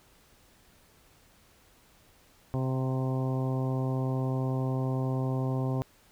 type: harmonic tone with a mistuned harmonic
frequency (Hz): 130.81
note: C3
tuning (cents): 0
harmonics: 1 / 2 / 3 / 4 / 5 / 6 / 7 / 8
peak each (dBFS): -28 / -34 / -38 / -40 / -42 / -44 / -45 / -46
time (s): 2.54-5.82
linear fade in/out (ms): 0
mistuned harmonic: 6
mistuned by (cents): -25
effects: pink hiss -61 dBFS RMS until 6.11 s